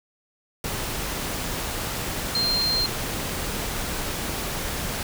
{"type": "tone in noise", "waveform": "sine", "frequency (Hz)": 4180, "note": "C8", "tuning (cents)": -2, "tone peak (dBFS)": -21, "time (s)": [2.35, 2.86], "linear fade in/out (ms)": 2, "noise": "pink", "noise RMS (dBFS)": -29, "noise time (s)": [0.64, 5.03], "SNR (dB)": 5, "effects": []}